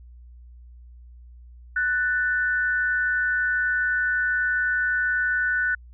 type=tone pair together; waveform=sine; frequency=1486.7 / 1768 Hz; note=F#6 / A6; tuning=+8 / +8 cents; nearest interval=minor third; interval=300 cents; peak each=-21 / -28 dBFS; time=1.76-5.75 s; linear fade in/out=5 ms; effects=added 60 Hz sine -43 dBFS peak until 5.93 s